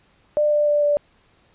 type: tone with pitch steps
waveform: sine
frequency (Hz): 597 / 592.9 / 588.8 / 584.7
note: D5 / D5 / D5 / D5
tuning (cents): +28 / +16 / +4 / -8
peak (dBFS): -15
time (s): 0.37-0.97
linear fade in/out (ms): 0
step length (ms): 150
effects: pink hiss -59 dBFS RMS until 1.54 s + resampled to 8000 Hz